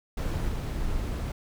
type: noise with level steps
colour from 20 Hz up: brown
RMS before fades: -28 / -30 dBFS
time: 0.17-1.32 s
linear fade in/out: 5 ms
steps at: 0.48 s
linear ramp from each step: 5 ms
effects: none